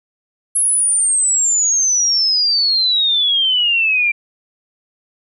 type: exponential sweep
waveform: sine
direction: down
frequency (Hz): 10860 to 2349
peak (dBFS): -12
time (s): 0.55-4.12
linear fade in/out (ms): 10
effects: none